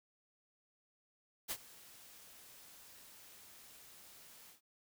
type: noise with ADSR envelope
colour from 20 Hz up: white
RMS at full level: -38 dBFS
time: 1.48-4.61 s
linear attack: 29 ms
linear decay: 58 ms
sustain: -20 dB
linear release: 120 ms
effects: none